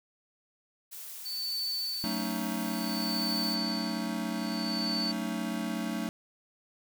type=noise; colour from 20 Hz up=blue; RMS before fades=-43 dBFS; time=0.91-3.56 s; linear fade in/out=20 ms
type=tone with tremolo; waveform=sine; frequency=4507 Hz; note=C#8; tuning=28 cents sharp; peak=-30 dBFS; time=1.25-5.12 s; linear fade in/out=10 ms; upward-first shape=sine; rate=0.59 Hz; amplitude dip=95%
type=chord; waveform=square; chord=D# half-diminished seventh; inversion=first; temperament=just; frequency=186.68 / 224 / 280 / 311.1 Hz; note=F#3 / A3 / C#4 / D#4; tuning=+16 / +31 / +18 / 0 cents; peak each=-38 / -35 / -40 / -39 dBFS; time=2.04-6.09 s; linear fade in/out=0 ms
effects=none